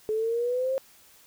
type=exponential sweep; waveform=sine; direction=up; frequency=427.8 to 538 Hz; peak=-24 dBFS; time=0.09-0.78 s; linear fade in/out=0 ms; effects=white hiss -56 dBFS RMS until 1.26 s